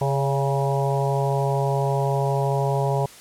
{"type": "harmonic tone with a mistuned harmonic", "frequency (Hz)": 137.5, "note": "C#3", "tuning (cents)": -14, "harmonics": [1, 3, 4, 5, 6, 7], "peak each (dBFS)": [-22, -27, -28, -29, -30, -30], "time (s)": [0.01, 3.06], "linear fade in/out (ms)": 5, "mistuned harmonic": 4, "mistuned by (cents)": 41, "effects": ["white hiss -45 dBFS RMS until 3.2 s", "low-pass 11000 Hz 12 dB/octave"]}